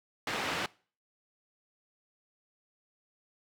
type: band-pass noise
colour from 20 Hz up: white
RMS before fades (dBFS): -34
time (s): 0.27-0.66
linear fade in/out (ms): 2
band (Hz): 110 to 2500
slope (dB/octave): 12
effects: noise-tail reverb RT60 0.4 s tail -22 dB re dry